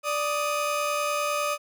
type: tone pair together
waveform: 30% pulse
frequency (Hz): 587.3 / 1244.4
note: D5 / D#6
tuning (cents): 0 / 0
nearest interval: octave + minor second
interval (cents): 1300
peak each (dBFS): -25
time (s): 0.03-1.58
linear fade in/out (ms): 50
effects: none